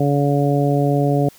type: harmonic tone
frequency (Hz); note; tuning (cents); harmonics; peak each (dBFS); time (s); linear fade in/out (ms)
142.5; C#3; +48; 1 / 2 / 3 / 4 / 5; -17 / -20 / -22 / -23 / -24; 0-1.29; 5
effects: white hiss -48 dBFS RMS until 1.38 s